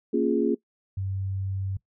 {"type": "chord", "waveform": "sine", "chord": "Bb minor seventh", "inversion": "none", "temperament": "equal", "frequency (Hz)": [233.1, 277.2, 349.2, 415.3], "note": ["Bb3", "Db4", "F4", "Ab4"], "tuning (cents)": [0, 0, 0, 0], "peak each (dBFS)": -26, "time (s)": [0.13, 0.55], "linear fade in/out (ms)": 10}
{"type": "tone", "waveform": "sine", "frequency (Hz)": 96.4, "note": "G2", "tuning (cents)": -28, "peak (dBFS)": -27, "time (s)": [0.97, 1.77], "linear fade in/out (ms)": 5}
{"effects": ["noise-tail reverb RT60 0.1 s tail -19 dB re dry"]}